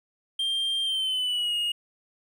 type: tone with pitch glide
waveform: triangle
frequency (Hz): 3180 to 2866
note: G7 to F7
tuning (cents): +24 to +44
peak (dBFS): -23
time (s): 0.39-1.72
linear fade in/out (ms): 5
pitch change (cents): -180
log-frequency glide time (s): 0.83-1.55
effects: none